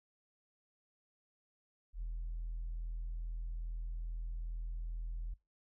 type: tone with ADSR envelope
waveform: sine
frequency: 41.2 Hz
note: E1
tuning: in tune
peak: -34 dBFS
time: 1.93-5.34 s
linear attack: 94 ms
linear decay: 5 ms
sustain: -2 dB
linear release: 8 ms
effects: noise-tail reverb RT60 0.2 s tail -21 dB re dry + tanh soft clip ceiling -35 dBFS